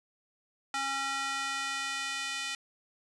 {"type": "tone with high-pass filter sweep", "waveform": "square", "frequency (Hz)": 273.1, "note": "C#4", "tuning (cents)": -26, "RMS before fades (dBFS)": -34, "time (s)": [0.74, 2.55], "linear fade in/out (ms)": 2, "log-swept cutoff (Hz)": [1100, 2300], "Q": 1.3, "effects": ["resampled to 22050 Hz"]}